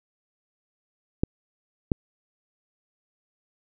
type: clicks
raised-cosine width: 3 ms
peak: -8 dBFS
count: 2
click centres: 1.235 / 1.918 s
effects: none